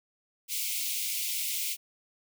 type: high-pass noise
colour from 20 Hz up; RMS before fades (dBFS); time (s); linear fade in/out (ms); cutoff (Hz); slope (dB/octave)
white; -32; 0.48-1.77; 50; 2100; 96
effects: none